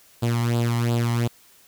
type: tone with flanger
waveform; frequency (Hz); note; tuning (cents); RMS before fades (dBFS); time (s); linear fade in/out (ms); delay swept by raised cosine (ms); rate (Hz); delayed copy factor
sawtooth; 118.2; A#2; +24; -22; 0.22-1.28; 10; 0.24 to 1; 2.8; +0.7
effects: white hiss -54 dBFS RMS until 1.67 s